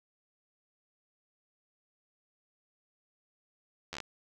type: slowing click train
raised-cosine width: 0.2 ms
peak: -21 dBFS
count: 6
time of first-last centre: 3.93-4.003 s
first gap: 11 ms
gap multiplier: 1.14
effects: none